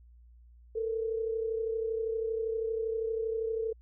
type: tone pair together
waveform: sine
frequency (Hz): 444.9 / 477.5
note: A4 / A#4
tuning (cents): +19 / +42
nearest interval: minor second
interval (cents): 123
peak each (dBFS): -30 / -38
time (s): 0.75-3.73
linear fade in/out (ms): 10
effects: added 59 Hz sine -53 dBFS peak until 3.81 s